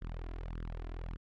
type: tone with flanger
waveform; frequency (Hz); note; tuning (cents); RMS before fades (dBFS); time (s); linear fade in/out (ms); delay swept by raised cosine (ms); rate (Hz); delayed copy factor
sawtooth; 41.33; E1; +5; -41; 0.01-1.17; 20; 0.59 to 2.99; 1.7; +0.95
effects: low-pass 3000 Hz 12 dB/octave